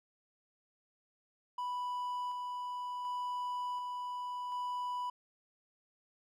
triangle tone with tremolo, 987.8 Hz, B5, in tune, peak -33 dBFS, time 1.58-5.1 s, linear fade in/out 5 ms, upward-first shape square, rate 0.68 Hz, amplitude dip 25%, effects none

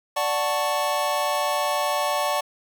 square chord, D major seventh, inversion none, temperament equal, 587.3 / 740 / 880 / 1108.7 Hz, D5 / F#5 / A5 / C#6, 0 / 0 / 0 / 0 cents, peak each -27 / -29 / -29 / -28 dBFS, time 0.16-2.41 s, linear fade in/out 10 ms, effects 9-bit

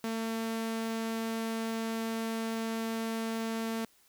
sawtooth tone, 225.3 Hz, A3, 41 cents sharp, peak -28 dBFS, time 0.04-3.85 s, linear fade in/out 2 ms, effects white hiss -65 dBFS RMS until 4.08 s

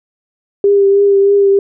sine tone with vibrato, 398.8 Hz, G4, 30 cents sharp, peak -6 dBFS, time 0.64-1.59 s, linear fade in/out 2 ms, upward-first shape triangle, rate 3.2 Hz, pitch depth 26 cents each way, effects none

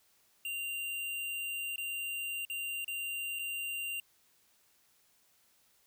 square tone with dropouts, 2779 Hz, F7, 9 cents flat, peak -36 dBFS, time 0.45-4 s, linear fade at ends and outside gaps 2 ms, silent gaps 1.76-1.78 / 2.451-2.499 / 2.846-2.879 / 3.389-3.393 s, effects white hiss -69 dBFS RMS until 5.86 s

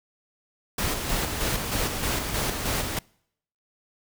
pink noise with tremolo, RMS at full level -26 dBFS, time 0.78-2.99 s, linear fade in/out 5 ms, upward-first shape square, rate 3.2 Hz, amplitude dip 40%, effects noise-tail reverb RT60 0.7 s tail -26 dB re dry

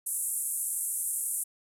pink band-pass noise, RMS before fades -32 dBFS, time 0.06-1.44 s, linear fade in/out 10 ms, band 8400 to 12000 Hz, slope 48 dB/octave, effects none

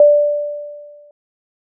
sine tone with exponential decay, 587.3 Hz, D5, in tune, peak -3 dBFS, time 0-1.11 s, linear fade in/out 2 ms, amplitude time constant 240 ms, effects none

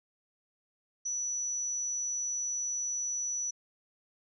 sine tone, 5920 Hz, F#8, in tune, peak -31 dBFS, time 1.05-3.51 s, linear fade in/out 10 ms, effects none

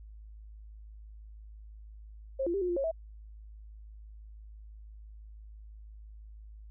sine tone with pitch steps, 535 / 343.5 / 396 / 359.5 / 348.9 / 547 / 650 Hz, C5 / F4 / G4 / F#4 / F4 / C#5 / E5, +38 / -29 / +18 / -50 / -2 / -23 / -24 cents, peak -28 dBFS, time 2.39-2.915 s, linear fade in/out 10 ms, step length 75 ms, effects added 53 Hz sine -46 dBFS peak until 6.7 s

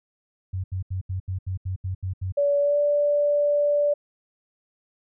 sine tone bursts, 93.5 Hz, F#2, 19 cents sharp, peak -25 dBFS, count 10, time 0.53-2.323 s, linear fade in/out 10 ms, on 110 ms, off 77 ms
sine tone with pitch glide, 572 to 583 Hz, D5 to D5, -46 to -13 cents, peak -18 dBFS, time 2.37-3.94 s, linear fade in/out 10 ms, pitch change +33 cents, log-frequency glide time 2.59-2.78 s
effects none

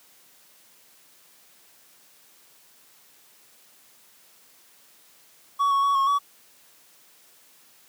triangle tone with pitch steps, 1126 / 1108 / 1122 / 1090 / 1135 Hz, C#6 / C#6 / C#6 / C#6 / C#6, +27 / -1 / +21 / -29 / +41 cents, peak -17 dBFS, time 5.59-6.19 s, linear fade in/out 20 ms, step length 120 ms, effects white hiss -56 dBFS RMS until 7.88 s + high-pass 150 Hz 12 dB/octave

